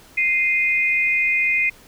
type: tone pair together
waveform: sine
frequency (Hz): 2093 / 2479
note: C7 / D#7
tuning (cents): 0 / -7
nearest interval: minor third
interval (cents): 293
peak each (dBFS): -19 / -19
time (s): 0.17-1.7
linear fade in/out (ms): 10
effects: pink hiss -48 dBFS RMS until 1.87 s